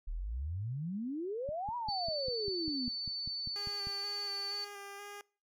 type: exponential two-way sweep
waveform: sine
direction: up then down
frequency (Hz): 35.06 to 987.8 to 235.1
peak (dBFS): -35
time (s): 0.07-2.89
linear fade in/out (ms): 10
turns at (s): 1.76
type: click train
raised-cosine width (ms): 5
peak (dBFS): -33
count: 13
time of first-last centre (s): 1.49-3.871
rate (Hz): 5.04
type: tone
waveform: sine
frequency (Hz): 4507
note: C#8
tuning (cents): +28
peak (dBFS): -35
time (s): 1.88-4.65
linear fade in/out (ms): 10
type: tone with vibrato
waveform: 10% pulse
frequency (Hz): 404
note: G#4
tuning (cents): -48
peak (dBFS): -37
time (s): 3.56-5.21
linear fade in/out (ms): 0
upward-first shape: square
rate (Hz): 2.1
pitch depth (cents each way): 17
effects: noise-tail reverb RT60 0.4 s tail -24 dB re dry